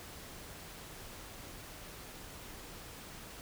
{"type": "silence", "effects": ["pink hiss -49 dBFS RMS until 3.41 s"]}